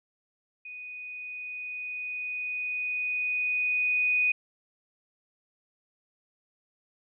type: tone with level ramp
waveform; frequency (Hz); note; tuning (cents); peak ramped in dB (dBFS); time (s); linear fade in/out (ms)
sine; 2484; D#7; -3; -39 to -21; 0.65-4.32; 5
effects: none